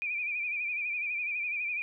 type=tone with vibrato; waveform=sine; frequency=2409 Hz; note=D7; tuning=43 cents sharp; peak=-30 dBFS; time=0.02-1.82 s; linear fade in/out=0 ms; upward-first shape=sine; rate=12 Hz; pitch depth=66 cents each way; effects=none